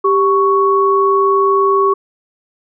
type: tone pair together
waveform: sine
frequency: 393.2 / 1112 Hz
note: G4 / C#6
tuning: +5 / +5 cents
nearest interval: octave + tritone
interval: 1800 cents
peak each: -12 dBFS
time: 0.04-1.94 s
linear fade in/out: 10 ms
effects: none